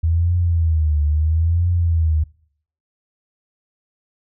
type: tone with vibrato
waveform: sine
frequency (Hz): 80.7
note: E2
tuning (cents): -36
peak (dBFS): -14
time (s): 0.03-2.24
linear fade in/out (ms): 10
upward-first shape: triangle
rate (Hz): 0.75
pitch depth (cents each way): 160
effects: noise-tail reverb RT60 0.6 s tail -23 dB re dry